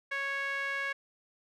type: tone with band-pass filter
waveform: sawtooth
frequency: 553 Hz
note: C#5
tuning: 4 cents flat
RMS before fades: -34 dBFS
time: 0.11-0.93 s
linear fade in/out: 10 ms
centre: 1900 Hz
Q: 5
effects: none